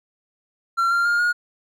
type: tone with pitch steps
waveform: triangle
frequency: 1365 / 1388.1 / 1411.5 / 1435.3 Hz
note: F6 / F6 / F6 / F6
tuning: -40 / -11 / +18 / +47 cents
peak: -15 dBFS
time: 0.77-1.33 s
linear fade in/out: 20 ms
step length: 140 ms
effects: none